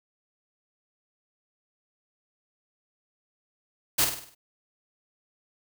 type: noise with echo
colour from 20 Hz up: white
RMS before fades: -22 dBFS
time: 3.98-4.05 s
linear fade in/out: 10 ms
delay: 50 ms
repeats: 6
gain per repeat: -6 dB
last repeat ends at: 4.35 s
effects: none